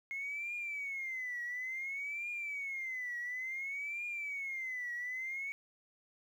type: tone with vibrato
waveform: sine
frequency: 2155 Hz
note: C#7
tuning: 49 cents flat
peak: -36 dBFS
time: 0.11-5.52 s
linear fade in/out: 0 ms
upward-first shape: triangle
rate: 0.57 Hz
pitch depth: 210 cents each way
effects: tanh soft clip ceiling -33 dBFS + 11-bit